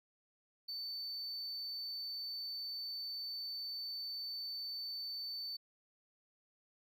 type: tone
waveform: triangle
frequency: 4529 Hz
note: C#8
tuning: 36 cents sharp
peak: -39 dBFS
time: 0.68-5.57 s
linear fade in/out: 10 ms
effects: none